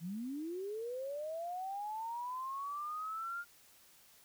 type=linear sweep; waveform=sine; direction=up; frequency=156.9 to 1419 Hz; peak=-38 dBFS; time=0-3.45 s; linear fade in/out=50 ms; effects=white hiss -63 dBFS RMS until 4.24 s